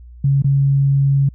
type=tone with dropouts; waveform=sine; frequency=138.59 Hz; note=C#3; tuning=in tune; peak=-11 dBFS; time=0.24-1.29 s; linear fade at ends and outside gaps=5 ms; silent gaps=0.422-0.443 s; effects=added 60 Hz sine -36 dBFS peak until 1.34 s